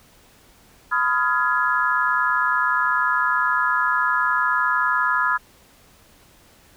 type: chord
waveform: sine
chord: F half-diminished seventh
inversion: second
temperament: just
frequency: 1005.8 / 1257.2 / 1396.9 / 1676.3 Hz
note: Cb6 / Eb6 / F6 / Ab6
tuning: +31 / +18 / 0 / +16 cents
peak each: -23 dBFS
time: 0.91-5.38 s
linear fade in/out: 20 ms
effects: pink hiss -53 dBFS RMS until 6.76 s